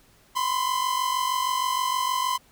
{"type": "tone pair together", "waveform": "45% pulse", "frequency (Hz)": [1000.1, 1046.5], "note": ["B5", "C6"], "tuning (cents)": [21, 0], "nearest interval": "minor second", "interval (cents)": 79, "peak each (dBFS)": -26, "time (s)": [0.35, 2.38], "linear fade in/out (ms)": 20, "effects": ["pink hiss -58 dBFS RMS until 2.51 s"]}